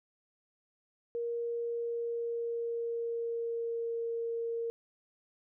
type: tone with pitch glide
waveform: sine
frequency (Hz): 470 to 462.7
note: A#4 to A#4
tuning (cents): +14 to -13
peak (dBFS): -32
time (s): 1.15-4.7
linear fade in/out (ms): 0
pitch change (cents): -27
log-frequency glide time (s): 1.37-4.03
effects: none